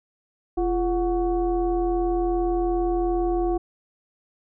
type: tone with frequency modulation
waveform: sine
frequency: 345.7 Hz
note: F4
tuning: 18 cents flat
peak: -20 dBFS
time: 0.57-3.58 s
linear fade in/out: 10 ms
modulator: 387 Hz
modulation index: 0.82
effects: none